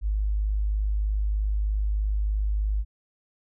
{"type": "tone", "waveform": "sine", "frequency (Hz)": 51.6, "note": "G#1", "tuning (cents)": -10, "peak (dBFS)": -22, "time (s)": [0.01, 2.85], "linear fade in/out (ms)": 50, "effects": []}